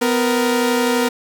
sawtooth tone pair together, 250 / 468.1 Hz, B3 / A#4, +21 / +7 cents, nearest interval major seventh, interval 1086 cents, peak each -14 dBFS, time 0.01-1.09 s, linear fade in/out 10 ms, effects none

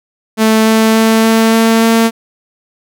sawtooth tone with pitch steps, 220 / 221.4 / 222.8 / 224.2 / 225.7 / 227.1 Hz, A3 / A3 / A3 / A3 / A3 / A#3, 0 / +11 / +22 / +33 / +44 / -45 cents, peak -3 dBFS, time 0.37-2.11 s, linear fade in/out 50 ms, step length 290 ms, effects none

